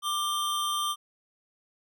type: tone pair together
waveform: square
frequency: 1184 / 3161 Hz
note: D6 / G7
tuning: +14 / +14 cents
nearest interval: octave + perfect fourth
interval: 1700 cents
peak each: -29 / -33 dBFS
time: 0.02-0.96 s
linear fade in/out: 50 ms
effects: none